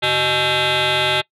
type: tone with frequency modulation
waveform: sine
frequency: 2045 Hz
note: C7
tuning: 40 cents flat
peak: -12 dBFS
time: 0.02-1.22 s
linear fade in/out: 20 ms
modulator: 238 Hz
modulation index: 7.3
effects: noise-tail reverb RT60 0.1 s tail -23 dB re dry + tanh soft clip ceiling -14 dBFS